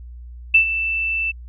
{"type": "tone with ADSR envelope", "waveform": "sine", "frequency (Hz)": 2656, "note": "E7", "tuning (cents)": 12, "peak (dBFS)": -7, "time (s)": [0.54, 1.32], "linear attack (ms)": 8, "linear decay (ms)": 97, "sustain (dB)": -12, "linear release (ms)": 18, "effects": ["added 60 Hz sine -34 dBFS peak until 1.48 s"]}